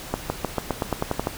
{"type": "accelerating click train", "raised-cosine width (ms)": 1, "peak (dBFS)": -8, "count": 11, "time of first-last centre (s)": [0.14, 1.271], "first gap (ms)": 160, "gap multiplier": 0.92, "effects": ["pink hiss -37 dBFS RMS until 1.37 s"]}